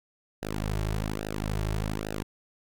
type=tone with flanger; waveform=sawtooth; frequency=52.5 Hz; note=G#1; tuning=19 cents sharp; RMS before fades=-31 dBFS; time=0.42-2.23 s; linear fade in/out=10 ms; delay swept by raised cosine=0.89 to 4.09 ms; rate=1.2 Hz; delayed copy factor=-1; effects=none